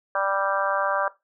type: harmonic tone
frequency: 196 Hz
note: G3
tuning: in tune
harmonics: 3 / 4 / 5 / 6 / 7 / 8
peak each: -26 / -30 / -30 / -27 / -31 / -29 dBFS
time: 0.15-1.08 s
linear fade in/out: 2 ms
effects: noise-tail reverb RT60 0.2 s tail -17 dB re dry